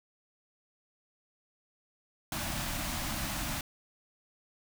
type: band-stop noise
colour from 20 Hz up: pink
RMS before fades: -35 dBFS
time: 2.32-3.61 s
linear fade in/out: 2 ms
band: 340 to 560 Hz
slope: 96 dB/octave
effects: none

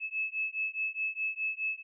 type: beating tone pair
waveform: sine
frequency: 2598 / 2602.8 Hz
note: E7 / E7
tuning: -26 / -23 cents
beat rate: 4.8 Hz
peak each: -34 / -34 dBFS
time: 0-1.83 s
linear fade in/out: 50 ms
effects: none

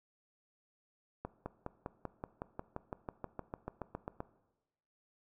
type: accelerating click train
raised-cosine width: 1 ms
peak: -25 dBFS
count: 19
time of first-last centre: 1.25-4.204 s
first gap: 210 ms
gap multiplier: 0.97
effects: noise-tail reverb RT60 1.0 s tail -17 dB re dry

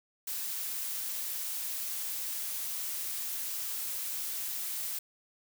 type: noise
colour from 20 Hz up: blue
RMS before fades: -36 dBFS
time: 0.27-4.99 s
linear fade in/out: 5 ms
effects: none

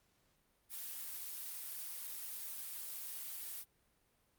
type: noise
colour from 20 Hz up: blue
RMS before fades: -45 dBFS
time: 0.69-3.65 s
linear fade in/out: 50 ms
effects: pink hiss -75 dBFS RMS until 4.38 s + Opus 48 kbps

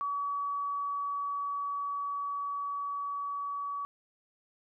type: tone with level ramp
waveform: sine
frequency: 1137 Hz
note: C#6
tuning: 44 cents sharp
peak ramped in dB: -30 to -33 dBFS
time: 0.01-3.85 s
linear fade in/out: 0 ms
effects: none

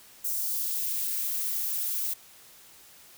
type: noise with high-pass filter sweep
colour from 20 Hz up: violet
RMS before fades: -30 dBFS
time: 0.24-2.14 s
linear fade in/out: 10 ms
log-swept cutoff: 6600 to 300 Hz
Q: 1.1
effects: white hiss -53 dBFS RMS until 3.17 s

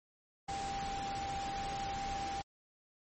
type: tone in noise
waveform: sine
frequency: 791 Hz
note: G5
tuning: 15 cents sharp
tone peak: -37 dBFS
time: 0.48-2.42 s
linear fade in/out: 10 ms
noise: pink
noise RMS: -43 dBFS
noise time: 0.48-2.42 s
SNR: +3 dB
effects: MP3 32 kbps

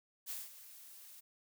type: noise with ADSR envelope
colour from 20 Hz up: blue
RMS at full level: -41 dBFS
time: 0.26-1.21 s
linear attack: 41 ms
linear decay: 190 ms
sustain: -14 dB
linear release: 16 ms
effects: none

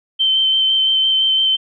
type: tone with vibrato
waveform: sine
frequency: 3100 Hz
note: G7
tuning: 20 cents flat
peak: -12 dBFS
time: 0.19-1.57 s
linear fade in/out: 20 ms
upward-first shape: square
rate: 5.9 Hz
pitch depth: 11 cents each way
effects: none

